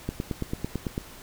click train, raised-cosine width 3 ms, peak -15 dBFS, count 9, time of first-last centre 0.09-0.979 s, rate 9 Hz, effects pink hiss -46 dBFS RMS until 1.22 s

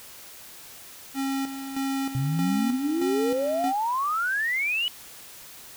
square tone with tremolo, 271.1 Hz, C#4, 38 cents flat, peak -26 dBFS, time 1.14-3.73 s, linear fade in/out 50 ms, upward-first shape square, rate 1.6 Hz, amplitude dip 60%
sine exponential sweep, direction up, 127.4 to 3000 Hz, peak -23 dBFS, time 2.15-4.88 s, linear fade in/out 0 ms
effects white hiss -45 dBFS RMS until 5.76 s

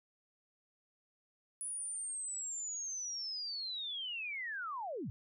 sine linear sweep, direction down, 9956 to 87 Hz, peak -38 dBFS, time 1.61-5.1 s, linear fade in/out 0 ms, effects none

